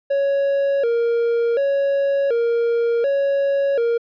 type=tone with vibrato; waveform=triangle; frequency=510 Hz; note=C5; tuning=44 cents flat; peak=-14 dBFS; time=0.1-3.98 s; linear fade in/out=10 ms; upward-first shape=square; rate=0.68 Hz; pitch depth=150 cents each way; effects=resampled to 11025 Hz